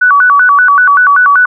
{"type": "tone with vibrato", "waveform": "sine", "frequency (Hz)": 1300, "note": "E6", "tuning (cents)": -24, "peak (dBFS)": -3, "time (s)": [0.01, 1.46], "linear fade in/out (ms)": 10, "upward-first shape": "square", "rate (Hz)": 5.2, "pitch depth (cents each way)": 230, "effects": []}